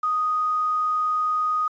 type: tone with quantisation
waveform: sine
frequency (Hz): 1244.5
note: D#6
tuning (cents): 0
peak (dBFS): -20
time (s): 0.03-1.68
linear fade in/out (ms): 5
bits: 8
effects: resampled to 16000 Hz